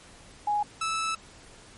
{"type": "tone pair in turn", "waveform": ["sine", "sawtooth"], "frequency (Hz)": [830.6, 1312], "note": ["G#5", "E6"], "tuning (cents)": [0, -9], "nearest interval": "minor sixth", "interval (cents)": 791, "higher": "second", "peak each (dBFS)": -23, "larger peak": "neither", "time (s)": [[0.47, 0.63], [0.81, 1.15]], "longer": "second", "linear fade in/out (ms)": 5, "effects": ["pink hiss -51 dBFS RMS until 1.77 s", "MP3 48 kbps"]}